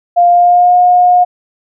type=tone with pitch glide; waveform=sine; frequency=700 to 717.6 Hz; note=F5 to F5; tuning=+4 to +47 cents; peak=-4 dBFS; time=0.16-1.25 s; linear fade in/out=20 ms; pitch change=+43 cents; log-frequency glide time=0.29-0.76 s; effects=none